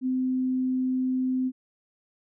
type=tone; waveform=sine; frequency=257.2 Hz; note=C4; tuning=30 cents flat; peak=-23 dBFS; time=0.01-1.52 s; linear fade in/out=50 ms; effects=none